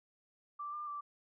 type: tone with pitch steps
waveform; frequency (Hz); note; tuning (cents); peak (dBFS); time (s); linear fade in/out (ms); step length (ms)
sine; 1172 / 1197 / 1168; D6 / D6 / D6; -4 / +33 / -10; -39; 0.59-1.01; 10; 140
effects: none